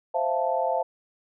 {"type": "chord", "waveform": "sine", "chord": "F major seventh", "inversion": "second", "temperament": "equal", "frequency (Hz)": [523.3, 659.3, 698.5, 880], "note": ["C5", "E5", "F5", "A5"], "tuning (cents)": [0, 0, 0, 0], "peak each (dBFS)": -28, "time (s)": [0.14, 0.83], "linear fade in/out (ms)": 10, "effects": []}